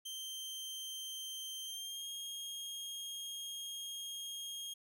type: tone with pitch glide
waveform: sawtooth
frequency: 3136 to 3247 Hz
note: G7 to G#7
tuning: 0 to -40 cents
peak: -39 dBFS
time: 0.05-4.74 s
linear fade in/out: 10 ms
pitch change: +60 cents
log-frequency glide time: 1.64-2.08 s
effects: none